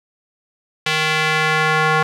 square tone with band-pass filter sweep, 156 Hz, D#3, 5 cents sharp, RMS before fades -17 dBFS, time 0.86-2.03 s, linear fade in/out 5 ms, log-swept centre 2800 to 1300 Hz, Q 1.3, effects none

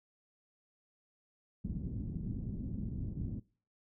white low-pass noise, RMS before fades -39 dBFS, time 1.64-3.4 s, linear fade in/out 10 ms, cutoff 220 Hz, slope 24 dB/octave, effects noise-tail reverb RT60 0.4 s tail -21 dB re dry

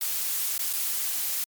blue noise with dropouts, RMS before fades -28 dBFS, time 0.01-1.44 s, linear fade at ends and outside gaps 2 ms, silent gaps 0.58-0.591 / 0.73-0.734 s, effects MP3 96 kbps

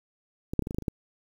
clicks, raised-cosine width 3 ms, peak -18 / -8 / -19 / -19 / -20 / -22 / -14 / -26 / -14 dBFS, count 9, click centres 0.535 / 0.593 / 0.623 / 0.671 / 0.709 / 0.746 / 0.785 / 0.823 / 0.882 s, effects 8-bit

